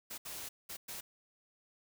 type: noise bursts at uneven times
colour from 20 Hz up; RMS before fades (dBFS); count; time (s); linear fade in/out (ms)
white; -44; 4; 0.1-0.18 / 0.25-0.49 / 0.69-0.77 / 0.88-1.01; 10
effects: none